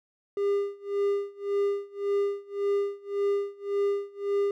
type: tone with tremolo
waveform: triangle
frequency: 402.3 Hz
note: G4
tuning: 45 cents sharp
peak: -20 dBFS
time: 0.37-4.51 s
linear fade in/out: 2 ms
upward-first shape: sine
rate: 1.8 Hz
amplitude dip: 95%
effects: none